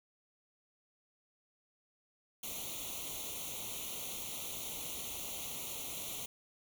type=noise with comb filter; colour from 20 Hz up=white; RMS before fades=-42 dBFS; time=2.43-6.26 s; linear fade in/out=5 ms; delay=0.3 ms; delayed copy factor=+1; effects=none